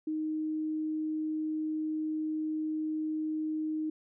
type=tone; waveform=sine; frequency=311.1 Hz; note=D#4; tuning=in tune; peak=-30 dBFS; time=0.07-3.9 s; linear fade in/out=5 ms; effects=none